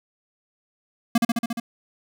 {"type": "tone with echo", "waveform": "square", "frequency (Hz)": 233.1, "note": "A#3", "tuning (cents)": 0, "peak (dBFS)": -15, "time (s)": [1.15, 1.18], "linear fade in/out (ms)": 5, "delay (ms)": 70, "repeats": 6, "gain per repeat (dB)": -2, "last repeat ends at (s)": 1.6, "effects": []}